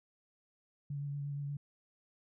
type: tone with vibrato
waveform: sine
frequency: 142.7 Hz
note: D3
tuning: 49 cents flat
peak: -36 dBFS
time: 0.9-1.57 s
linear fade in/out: 5 ms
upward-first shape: sine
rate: 8.5 Hz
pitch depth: 18 cents each way
effects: none